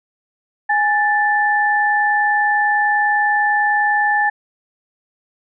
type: tone pair together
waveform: sine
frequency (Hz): 830.6 / 1760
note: G#5 / A6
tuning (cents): 0 / 0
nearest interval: octave + minor second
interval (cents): 1300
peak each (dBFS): -16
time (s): 0.69-4.3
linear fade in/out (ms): 10
effects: none

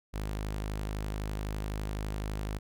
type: tone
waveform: sawtooth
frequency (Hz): 51.91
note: G#1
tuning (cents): 0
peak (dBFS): -29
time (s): 0.13-2.59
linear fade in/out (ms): 20
effects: none

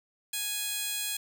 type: tone with high-pass filter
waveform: 15% pulse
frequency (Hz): 830.6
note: G#5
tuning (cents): 0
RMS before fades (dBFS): -33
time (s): 0.33-1.17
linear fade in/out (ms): 5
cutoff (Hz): 4600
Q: 0.74
effects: none

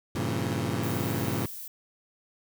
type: chord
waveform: 20% pulse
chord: G diminished seventh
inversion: none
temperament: equal with one note detuned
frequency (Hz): 98 / 116.54 / 138.59 / 167.79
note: G2 / Bb2 / Db3 / Fb3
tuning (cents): 0 / 0 / 0 / +31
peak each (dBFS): -28 / -27 / -28 / -30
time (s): 0.15-1.46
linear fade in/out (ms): 5
type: noise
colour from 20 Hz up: violet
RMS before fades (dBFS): -40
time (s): 0.83-1.68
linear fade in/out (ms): 5
effects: none

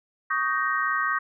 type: chord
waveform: sine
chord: Eb dominant seventh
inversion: third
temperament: just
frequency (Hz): 1120.1 / 1244.5 / 1555.6 / 1866.8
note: Db6 / Eb6 / G6 / Bb6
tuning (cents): +18 / 0 / -14 / +2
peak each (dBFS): -28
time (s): 0.3-1.19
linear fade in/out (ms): 10
effects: none

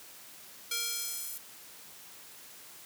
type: tone with high-pass filter sweep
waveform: square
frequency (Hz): 466.2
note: A#4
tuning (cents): 0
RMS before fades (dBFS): -36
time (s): 0.71-1.38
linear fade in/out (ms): 5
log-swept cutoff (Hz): 2900 to 12000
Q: 0.71
effects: white hiss -51 dBFS RMS until 2.85 s + high-pass 100 Hz 12 dB/octave

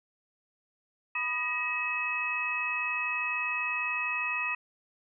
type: tone cluster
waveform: sine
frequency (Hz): 988 / 1235 / 1899 / 2568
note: B5 / D#6 / A#6 / E7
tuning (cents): 0 / -13 / +32 / -46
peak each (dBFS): -38 / -38 / -36 / -30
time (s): 1.15-4.55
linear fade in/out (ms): 5
effects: none

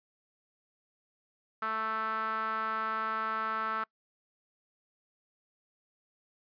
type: tone with band-pass filter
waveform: sawtooth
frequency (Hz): 220.3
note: A3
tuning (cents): +2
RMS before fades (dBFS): -33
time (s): 1.62-3.84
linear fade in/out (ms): 5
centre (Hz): 1300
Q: 6.1
effects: noise-tail reverb RT60 0.1 s tail -25 dB re dry + resampled to 11025 Hz

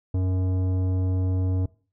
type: tone with tanh clipping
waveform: triangle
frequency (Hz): 92.8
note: F#2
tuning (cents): +6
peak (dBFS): -23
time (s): 0.14-1.66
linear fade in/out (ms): 5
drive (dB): 17
effects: noise-tail reverb RT60 0.4 s tail -21 dB re dry

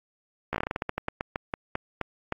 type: slowing click train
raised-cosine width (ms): 0.5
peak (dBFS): -13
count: 19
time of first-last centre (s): 0.53-2.324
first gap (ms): 14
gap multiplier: 1.2
effects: AAC 64 kbps

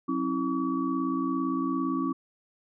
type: tone cluster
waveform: sine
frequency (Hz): 185.9 / 268.3 / 325.9 / 1138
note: F#3 / C4 / E4 / C#6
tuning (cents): +8 / +44 / -20 / +45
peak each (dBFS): -37 / -28 / -31 / -33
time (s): 0.08-2.13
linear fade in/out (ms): 10
effects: none

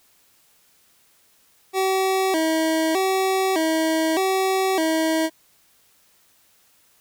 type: tone with vibrato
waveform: 25% pulse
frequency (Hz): 349.2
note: F4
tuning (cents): 0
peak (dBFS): -15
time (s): 1.73-5.3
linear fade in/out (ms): 50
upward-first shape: square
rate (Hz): 0.82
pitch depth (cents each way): 150
effects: white hiss -59 dBFS RMS until 7 s

